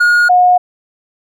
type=tone pair in turn; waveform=triangle / sine; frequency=1436 / 722.2 Hz; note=F6 / F#5; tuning=+48 / -42 cents; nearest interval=octave; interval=1190 cents; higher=first; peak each=-5 dBFS; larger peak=neither; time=0-0.29 / 0.29-0.58 s; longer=neither; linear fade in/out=10 ms; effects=none